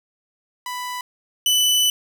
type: tone pair in turn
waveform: sawtooth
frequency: 992 / 2988 Hz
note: B5 / F#7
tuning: +7 / +16 cents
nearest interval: octave + perfect fifth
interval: 1909 cents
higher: second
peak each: -23 / -12 dBFS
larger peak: second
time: 0.66-1.01 / 1.46-1.9 s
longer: second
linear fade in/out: 2 ms
effects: none